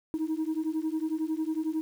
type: beating tone pair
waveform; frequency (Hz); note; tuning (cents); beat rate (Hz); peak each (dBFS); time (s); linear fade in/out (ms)
sine; 310.6 / 321.6; D#4 / E4; -3 / -43; 11; -29; 0.14-1.81; 0
effects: tanh soft clip ceiling -24 dBFS + 9-bit